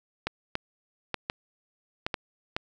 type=clicks; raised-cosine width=0.3 ms; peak=-12 dBFS; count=7; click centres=0.27 / 0.554 / 1.143 / 1.299 / 2.065 / 2.142 / 2.565 s; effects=none